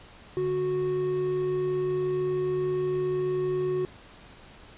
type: tone pair together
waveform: triangle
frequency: 146.2 / 368.4 Hz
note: D3 / F#4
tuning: -7 / -7 cents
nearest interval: octave + major third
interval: 1600 cents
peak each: -33 / -23 dBFS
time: 0.37-3.85 s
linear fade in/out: 0 ms
effects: pink hiss -50 dBFS RMS until 4.77 s + resampled to 8000 Hz